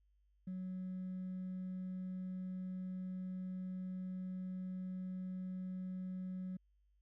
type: tone with hard clipping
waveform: triangle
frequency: 185 Hz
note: F#3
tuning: in tune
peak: -40 dBFS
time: 0.47-6.57 s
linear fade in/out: 5 ms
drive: 2 dB
effects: added 50 Hz sine -70 dBFS peak until 7.01 s